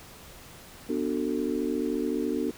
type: chord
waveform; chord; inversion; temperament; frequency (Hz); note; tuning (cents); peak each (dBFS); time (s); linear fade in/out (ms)
sine; B minor seventh; none; just; 246.9 / 296.3 / 370.4 / 444.5; B3 / D4 / F#4 / A4; 0 / +15 / +2 / +18; -31 / -30 / -32 / -33; 0.89-2.51; 5
effects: pink hiss -48 dBFS RMS until 2.57 s